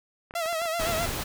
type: clicks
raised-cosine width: 0.5 ms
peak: -26 dBFS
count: 9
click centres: 0.309 / 0.339 / 0.459 / 0.528 / 0.618 / 0.656 / 0.895 / 0.925 / 0.98 s
type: tone with vibrato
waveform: sawtooth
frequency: 663 Hz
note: E5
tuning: 10 cents sharp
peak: -23 dBFS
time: 0.35-1.06 s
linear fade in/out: 5 ms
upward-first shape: sine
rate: 7.8 Hz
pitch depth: 73 cents each way
type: noise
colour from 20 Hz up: pink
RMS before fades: -31 dBFS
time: 0.79-1.24 s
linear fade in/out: 10 ms
effects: none